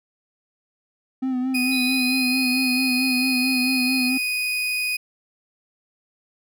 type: tone with vibrato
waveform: triangle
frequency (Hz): 256.7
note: C4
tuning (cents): -33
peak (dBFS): -19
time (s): 1.22-4.18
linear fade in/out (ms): 10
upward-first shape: sine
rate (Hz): 4.5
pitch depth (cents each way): 43
type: tone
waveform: 35% pulse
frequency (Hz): 2489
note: D#7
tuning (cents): 0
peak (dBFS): -20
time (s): 1.54-4.97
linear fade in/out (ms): 10
type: tone with pitch glide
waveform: sine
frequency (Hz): 3991 to 4277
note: B7 to C8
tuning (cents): +17 to +37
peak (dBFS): -28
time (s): 1.71-4.1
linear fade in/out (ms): 20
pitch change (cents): +120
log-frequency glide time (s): 1.83-2.48
effects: none